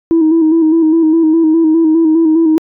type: tone with vibrato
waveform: sine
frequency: 322 Hz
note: E4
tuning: 41 cents flat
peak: -5 dBFS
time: 0.11-2.58 s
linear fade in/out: 0 ms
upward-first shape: square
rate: 4.9 Hz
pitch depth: 44 cents each way
effects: tanh soft clip ceiling -3 dBFS